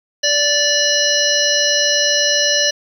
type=harmonic tone; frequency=584 Hz; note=D5; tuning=10 cents flat; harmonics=1 / 3 / 5 / 7 / 9 / 10; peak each=-20 / -20 / -20 / -20 / -20 / -20 dBFS; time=0.23-2.71 s; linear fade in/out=10 ms; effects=7-bit